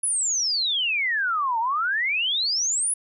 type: exponential two-way sweep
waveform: sine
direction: down then up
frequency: 10548 to 880 to 10548 Hz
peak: -21 dBFS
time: 0.03-2.94 s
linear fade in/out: 5 ms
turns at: 1.59 s
effects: none